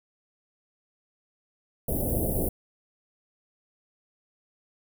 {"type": "band-stop noise", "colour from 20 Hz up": "pink", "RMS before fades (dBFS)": -27, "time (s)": [1.88, 2.49], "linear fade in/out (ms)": 5, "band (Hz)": [680, 10000], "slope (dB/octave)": 48, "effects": []}